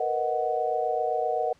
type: chord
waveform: sine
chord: B major seventh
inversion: third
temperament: equal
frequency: 466.2 / 493.9 / 622.3 / 740 Hz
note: A#4 / B4 / D#5 / F#5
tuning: 0 / 0 / 0 / 0 cents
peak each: -30 / -33 / -30 / -27 dBFS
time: 0-1.53 s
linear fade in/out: 5 ms
effects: pink hiss -61 dBFS RMS until 1.59 s + low-pass 7000 Hz 12 dB/octave